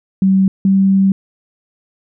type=tone pair in turn; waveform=sine; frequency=191.6 / 193.6 Hz; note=G3 / G3; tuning=-39 / -21 cents; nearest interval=unison; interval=18 cents; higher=second; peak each=-8 dBFS; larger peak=neither; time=0.22-0.48 / 0.65-1.12 s; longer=second; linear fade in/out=2 ms; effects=none